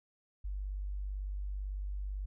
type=tone; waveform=sine; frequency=49 Hz; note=G1; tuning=in tune; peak=-35 dBFS; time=0.44-2.26 s; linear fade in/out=10 ms; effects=none